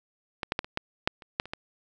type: clicks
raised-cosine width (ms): 0.3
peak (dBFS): -14 / -10 / -10 / -24 / -12 / -6 / -30 / -8 / -27 / -17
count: 10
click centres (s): 0.432 / 0.521 / 0.591 / 0.645 / 0.774 / 1.075 / 1.222 / 1.399 / 1.456 / 1.535
effects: none